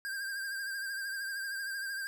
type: tone with vibrato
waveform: square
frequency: 1592 Hz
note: G6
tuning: 26 cents sharp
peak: -36 dBFS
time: 0.05-2.07 s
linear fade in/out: 0 ms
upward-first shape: triangle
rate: 13 Hz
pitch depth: 53 cents each way
effects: none